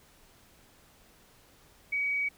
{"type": "tone", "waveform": "sine", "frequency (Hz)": 2265, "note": "C#7", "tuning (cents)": 37, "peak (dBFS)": -27, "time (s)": [1.92, 2.29], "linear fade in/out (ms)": 10, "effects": ["pink hiss -60 dBFS RMS until 2.37 s"]}